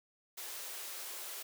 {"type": "high-pass noise", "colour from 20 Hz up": "white", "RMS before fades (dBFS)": -44, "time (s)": [0.37, 1.43], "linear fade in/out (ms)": 10, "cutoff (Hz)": 330, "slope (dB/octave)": 48, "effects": []}